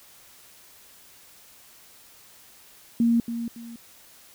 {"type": "tone with echo", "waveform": "sine", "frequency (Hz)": 233.1, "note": "A#3", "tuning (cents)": 0, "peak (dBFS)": -17, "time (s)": [3, 3.2], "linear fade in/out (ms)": 2, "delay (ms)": 280, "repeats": 2, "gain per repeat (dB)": -10, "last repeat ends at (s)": 3.76, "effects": ["white hiss -52 dBFS RMS until 4.34 s"]}